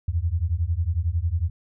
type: beating tone pair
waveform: sine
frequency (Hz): 79.1 / 90.1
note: D#2 / F#2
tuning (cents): +29 / -45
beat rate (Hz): 11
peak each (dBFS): -24 / -24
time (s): 0.08-1.5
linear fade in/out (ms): 5
effects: none